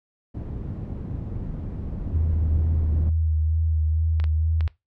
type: low-pass noise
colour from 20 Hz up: white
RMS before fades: -31 dBFS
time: 0.34-3.1 s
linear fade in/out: 10 ms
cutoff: 140 Hz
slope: 12 dB/octave
type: tone with vibrato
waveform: sine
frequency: 79.3 Hz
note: D#2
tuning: 33 cents sharp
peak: -19 dBFS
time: 2.14-4.68 s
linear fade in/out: 10 ms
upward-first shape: sine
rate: 2.2 Hz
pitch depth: 32 cents each way
type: clicks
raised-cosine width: 0.3 ms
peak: -20 dBFS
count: 4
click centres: 4.2 / 4.241 / 4.608 / 4.678 s
effects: noise-tail reverb RT60 0.2 s tail -20 dB re dry